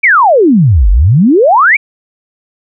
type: exponential two-way sweep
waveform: sine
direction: down then up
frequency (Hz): 2405 to 44.03 to 2405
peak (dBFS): -3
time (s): 0.03-1.77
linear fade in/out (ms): 10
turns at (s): 0.9
effects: none